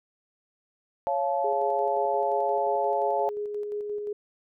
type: chord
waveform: sine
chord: Db augmented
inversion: none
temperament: just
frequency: 554.4 / 693 / 866.2 Hz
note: Db5 / F5 / A5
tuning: 0 / -14 / -27 cents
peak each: -28 dBFS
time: 1.07-3.29 s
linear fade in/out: 0 ms
type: tone with tremolo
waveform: sine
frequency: 415.3 Hz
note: G#4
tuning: in tune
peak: -28 dBFS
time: 1.44-4.13 s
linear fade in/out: 5 ms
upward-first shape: square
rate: 5.7 Hz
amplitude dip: 30%
effects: none

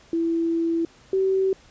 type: tone pair in turn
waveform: sine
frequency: 332.1 / 382.6 Hz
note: E4 / G4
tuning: +13 / -42 cents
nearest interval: major second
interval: 245 cents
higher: second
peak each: -20 / -18 dBFS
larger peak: second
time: 0.13-0.85 / 1.13-1.53 s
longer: first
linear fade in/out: 2 ms
effects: pink hiss -53 dBFS RMS until 1.7 s + resampled to 16000 Hz

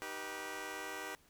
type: chord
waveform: 10% pulse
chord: Eb augmented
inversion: none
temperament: just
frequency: 311.1 / 388.9 / 486.1 Hz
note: Eb4 / G4 / B4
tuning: 0 / -14 / -28 cents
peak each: -40 / -37 / -38 dBFS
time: 0.02-1.15 s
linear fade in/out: 0 ms
effects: pink hiss -67 dBFS RMS until 1.29 s

